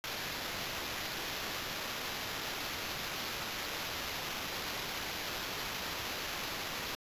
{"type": "noise with sample-and-hold", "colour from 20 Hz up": "blue", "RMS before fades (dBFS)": -39, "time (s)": [0.04, 6.95], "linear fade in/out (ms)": 0, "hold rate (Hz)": 8820, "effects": ["resampled to 32000 Hz"]}